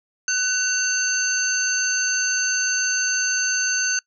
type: tone cluster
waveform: sine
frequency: 1499 / 2747 / 4517 / 6270 Hz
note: F#6 / F7 / C#8 / G8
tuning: +22 / -29 / +32 / -1 cents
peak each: -23 / -30 / -29 / -22 dBFS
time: 0.28-3.99 s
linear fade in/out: 2 ms
effects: noise-tail reverb RT60 0.1 s tail -24 dB re dry